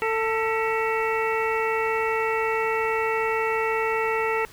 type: harmonic tone with a mistuned harmonic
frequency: 445.4 Hz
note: A4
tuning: 21 cents sharp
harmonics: 1 / 2 / 3 / 4 / 5 / 6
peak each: -25 / -28 / -30 / -31 / -32 / -33 dBFS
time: 0.02-4.45 s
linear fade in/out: 0 ms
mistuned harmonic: 4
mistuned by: +130 cents
effects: pink hiss -48 dBFS RMS until 4.52 s

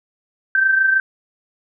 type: tone pair together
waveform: sine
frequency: 1555.7 / 1582 Hz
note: G6 / G6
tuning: -14 / +15 cents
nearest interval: unison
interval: 29 cents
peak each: -13 / -22 dBFS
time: 0.55-1 s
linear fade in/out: 2 ms
effects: none

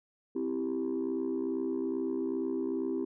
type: chord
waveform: sine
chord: C major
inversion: none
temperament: equal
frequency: 261.6 / 329.6 / 392 Hz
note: C4 / E4 / G4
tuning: 0 / 0 / 0 cents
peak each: -33 dBFS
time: 0.35-3.05 s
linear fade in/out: 10 ms
effects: tanh soft clip ceiling -25 dBFS

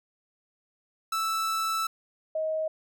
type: tone pair in turn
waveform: 45% pulse / sine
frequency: 1318.5 / 630.4 Hz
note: E6 / D#5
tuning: 0 / +23 cents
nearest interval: octave + minor second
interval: 1277 cents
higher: first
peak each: -26 dBFS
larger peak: neither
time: 1.12-1.87 / 2.35-2.68 s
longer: first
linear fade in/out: 5 ms
effects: none

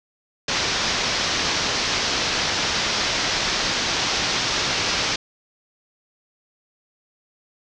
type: low-pass noise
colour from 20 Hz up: white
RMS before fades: -23 dBFS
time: 0.48-5.16 s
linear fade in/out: 5 ms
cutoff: 6000 Hz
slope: 48 dB/octave
effects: none

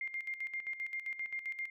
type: tone with tremolo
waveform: sine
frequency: 2112 Hz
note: C7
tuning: 16 cents sharp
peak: -35 dBFS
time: 0.01-1.7 s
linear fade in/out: 2 ms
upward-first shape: square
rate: 7.6 Hz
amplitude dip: 70%
effects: none

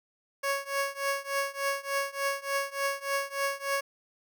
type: tone with tremolo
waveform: 15% pulse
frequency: 554.4 Hz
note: C#5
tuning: in tune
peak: -19 dBFS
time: 0.43-3.81 s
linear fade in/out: 10 ms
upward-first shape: triangle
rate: 3.4 Hz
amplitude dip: 95%
effects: none

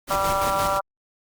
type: noise with tremolo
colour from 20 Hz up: pink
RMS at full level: -28 dBFS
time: 0.07-0.8 s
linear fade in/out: 50 ms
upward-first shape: square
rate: 5.8 Hz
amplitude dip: 45%
type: harmonic tone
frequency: 195 Hz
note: G3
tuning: 9 cents flat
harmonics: 3 / 4 / 5 / 6 / 7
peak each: -26 / -28 / -27 / -27 / -27 dBFS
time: 0.1-0.81 s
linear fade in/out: 10 ms
effects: Opus 48 kbps

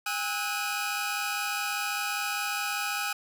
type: tone cluster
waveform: sawtooth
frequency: 812 / 1288 / 1473 / 2481 Hz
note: G#5 / E6 / F#6 / D#7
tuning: -39 / -41 / -8 / -6 cents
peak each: -31 dBFS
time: 0.06-3.13 s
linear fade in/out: 5 ms
effects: 10-bit

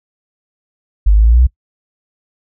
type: exponential sweep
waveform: sine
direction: up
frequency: 48.63 to 64.5 Hz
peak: -5 dBFS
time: 1.06-1.47 s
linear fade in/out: 10 ms
effects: noise-tail reverb RT60 0.1 s tail -22 dB re dry

